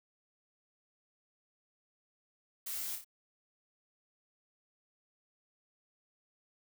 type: noise with echo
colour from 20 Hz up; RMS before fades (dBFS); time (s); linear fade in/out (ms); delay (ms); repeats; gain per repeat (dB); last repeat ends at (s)
blue; -40; 2.66-2.96; 10; 29; 3; -5; 3.047
effects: none